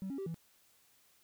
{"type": "tone with pitch steps", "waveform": "triangle", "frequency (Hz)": [191.4, 274.7, 388.9, 164.8], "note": ["G3", "C#4", "G4", "E3"], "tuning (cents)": [-41, -16, -14, 0], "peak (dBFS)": -34, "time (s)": [0.02, 0.344], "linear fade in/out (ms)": 0, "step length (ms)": 81, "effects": ["tanh soft clip ceiling -33 dBFS", "white hiss -68 dBFS RMS until 1.23 s"]}